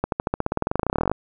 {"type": "accelerating click train", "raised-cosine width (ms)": 1, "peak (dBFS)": -7, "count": 26, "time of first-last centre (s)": [0.04, 1.116], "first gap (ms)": 82, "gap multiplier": 0.94, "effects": []}